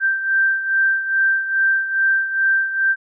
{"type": "beating tone pair", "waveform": "sine", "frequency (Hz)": [1568, 1570.4], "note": ["G6", "G6"], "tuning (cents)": [0, 3], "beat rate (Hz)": 2.4, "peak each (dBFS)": [-16, -22], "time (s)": [0, 2.96], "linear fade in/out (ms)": 50, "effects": []}